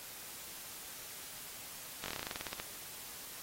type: slowing click train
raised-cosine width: 0.2 ms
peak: -21 dBFS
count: 15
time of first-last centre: 2.04-2.599 s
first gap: 20 ms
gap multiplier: 1.1
effects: white hiss -48 dBFS RMS until 3.42 s + AAC 48 kbps